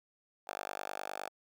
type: tone with high-pass filter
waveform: 5% pulse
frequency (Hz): 49.68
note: G1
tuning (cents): +24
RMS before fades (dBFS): -42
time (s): 0.47-1.29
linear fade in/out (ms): 10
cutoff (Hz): 800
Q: 3.6
effects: none